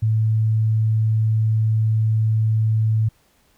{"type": "tone", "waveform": "sine", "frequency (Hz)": 110, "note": "A2", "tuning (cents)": 0, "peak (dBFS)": -15, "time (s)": [0.02, 3.09], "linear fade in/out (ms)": 10, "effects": ["pink hiss -60 dBFS RMS until 3.57 s"]}